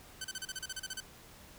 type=tone bursts; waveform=10% pulse; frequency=1528 Hz; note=G6; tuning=45 cents flat; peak=-29 dBFS; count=12; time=0.21-1.004 s; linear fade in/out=5 ms; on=35 ms; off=34 ms; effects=pink hiss -55 dBFS RMS until 1.58 s

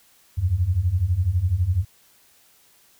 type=beating tone pair; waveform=sine; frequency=82.41 / 94.41 Hz; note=E2 / F#2; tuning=0 / +35 cents; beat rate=12 Hz; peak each=-23 / -20 dBFS; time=0.37-1.85 s; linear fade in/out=20 ms; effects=white hiss -57 dBFS RMS until 2.99 s

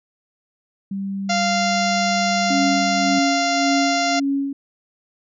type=tone; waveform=sine; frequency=196 Hz; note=G3; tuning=in tune; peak=-23 dBFS; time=0.91-3.19 s; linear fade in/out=5 ms
type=harmonic tone; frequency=695 Hz; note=F5; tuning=9 cents flat; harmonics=1 / 2 / 3 / 4 / 5 / 6 / 7 / 8 / 9 / 10; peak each=-20 / -27 / -26 / -31 / -33 / -30 / -31 / -29 / -35 / -33 dBFS; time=1.29-4.2 s; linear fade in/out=10 ms
type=tone with tremolo; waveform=sine; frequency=277.2 Hz; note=C#4; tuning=in tune; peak=-17 dBFS; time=2.5-4.53 s; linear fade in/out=5 ms; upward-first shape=sine; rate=1.8 Hz; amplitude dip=65%
effects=none

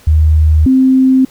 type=tone pair in turn; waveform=sine; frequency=77.78 / 261.6 Hz; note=D#2 / C4; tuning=0 / 0 cents; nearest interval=octave + major sixth; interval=2100 cents; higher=second; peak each=-5 dBFS; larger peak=neither; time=0.07-0.66 / 0.66-1.25 s; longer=neither; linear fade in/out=5 ms; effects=pink hiss -43 dBFS RMS until 1.3 s

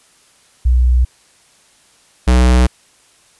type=tone pair in turn; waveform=sine / square; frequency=61.74 / 62.13 Hz; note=B1 / B1; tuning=0 / +11 cents; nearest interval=unison; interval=11 cents; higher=second; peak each=-8 dBFS; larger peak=neither; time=0.65-1.05 / 2.27-2.67 s; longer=neither; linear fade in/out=10 ms; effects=white hiss -51 dBFS RMS until 3.39 s + resampled to 24000 Hz

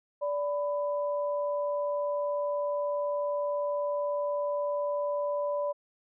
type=tone pair together; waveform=sine; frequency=581.7 / 996 Hz; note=D5 / B5; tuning=-17 / +14 cents; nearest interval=major sixth; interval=931 cents; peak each=-28 / -36 dBFS; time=0.21-5.73 s; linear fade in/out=20 ms; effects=none

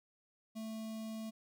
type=tone with notch filter; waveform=square; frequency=220.8 Hz; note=A3; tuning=6 cents sharp; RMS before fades=-43 dBFS; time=0.55-1.31 s; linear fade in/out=20 ms; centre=1600 Hz; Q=0.93; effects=none

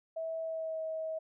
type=tone with pitch glide; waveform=sine; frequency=650 to 638.8 Hz; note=E5 to D#5; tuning=-24 to +45 cents; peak=-34 dBFS; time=0.16-1.19 s; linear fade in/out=10 ms; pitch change=-31 cents; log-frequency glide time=0.41-0.81 s; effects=none

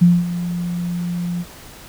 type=tone with ADSR envelope; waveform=sine; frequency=174.61 Hz; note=F3; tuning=in tune; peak=-6 dBFS; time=0.01-1.45 s; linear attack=14 ms; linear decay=220 ms; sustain=-14 dB; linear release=45 ms; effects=pink hiss -40 dBFS RMS until 1.88 s

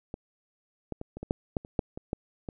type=clicks; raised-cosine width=2 ms; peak=-22 / -20 / -23 / -26 / -23 / -12 / -14 / -30 / -11 / -24 / -16 / -23 dBFS; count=12; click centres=0.141 / 0.923 / 1.014 / 1.17 / 1.23 / 1.309 / 1.568 / 1.649 / 1.792 / 1.975 / 2.131 / 2.488 s; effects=none

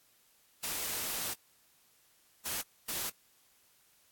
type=noise bursts at uneven times; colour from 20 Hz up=white; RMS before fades=-36 dBFS; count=3; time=0.63-1.34 / 2.45-2.62 / 2.88-3.1 s; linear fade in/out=10 ms; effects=white hiss -67 dBFS RMS until 4.11 s + AAC 64 kbps

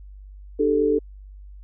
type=chord; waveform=sine; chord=D suspended fourth; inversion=none; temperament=equal with one note detuned; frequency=299.5 / 392 / 440 Hz; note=D4 / G4 / A4; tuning=+34 / 0 / 0 cents; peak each=-23 / -24 / -19 dBFS; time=0.59-0.99 s; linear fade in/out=10 ms; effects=added 49 Hz sine -39 dBFS peak until 1.63 s

